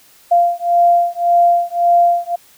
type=beating tone pair; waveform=sine; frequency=693 / 694.8 Hz; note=F5 / F5; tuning=-14 / -9 cents; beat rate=1.8 Hz; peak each=-13 dBFS; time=0.31-2.36 s; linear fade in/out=10 ms; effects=white hiss -48 dBFS RMS until 2.57 s